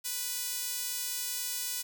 sawtooth tone with high-pass filter, 493.9 Hz, B4, in tune, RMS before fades -35 dBFS, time 0.04-1.83 s, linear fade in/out 20 ms, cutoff 6000 Hz, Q 0.55, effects none

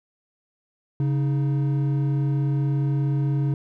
triangle tone pair together, 138.58 / 311.1 Hz, C#3 / D#4, 0 / 0 cents, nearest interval octave + major second, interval 1400 cents, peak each -18 / -29 dBFS, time 1-3.54 s, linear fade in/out 2 ms, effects none

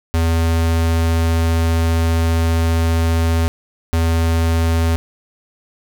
square tone pair in turn, 82.5 / 82.5 Hz, E2 / E2, +2 / +2 cents, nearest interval unison, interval 0 cents, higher neither, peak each -14 dBFS, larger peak neither, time 0.14-3.48 / 3.93-4.96 s, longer first, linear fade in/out 0 ms, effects none

